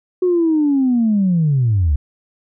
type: linear sweep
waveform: sine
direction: down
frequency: 368.8 to 66.4 Hz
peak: -11 dBFS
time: 0.22-1.96 s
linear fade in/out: 5 ms
effects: tanh soft clip ceiling -8 dBFS